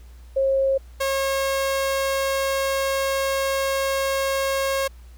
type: tone pair in turn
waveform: sine / sawtooth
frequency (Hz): 539 / 542.7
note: C#5 / C#5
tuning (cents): -49 / -37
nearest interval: unison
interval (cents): 12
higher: second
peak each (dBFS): -17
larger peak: neither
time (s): 0.36-0.78 / 1-4.88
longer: second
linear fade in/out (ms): 10
effects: added 60 Hz sine -41 dBFS peak until 5.17 s + pink hiss -57 dBFS RMS until 5.17 s